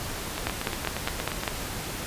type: two click trains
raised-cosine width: 0.3 ms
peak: -9 / -13 dBFS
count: 6 / 10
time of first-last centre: 0.47-1.478 / 0.38-1.435 s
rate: 4.96 / 8.53 Hz
effects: pink hiss -34 dBFS RMS until 2.06 s + resampled to 32000 Hz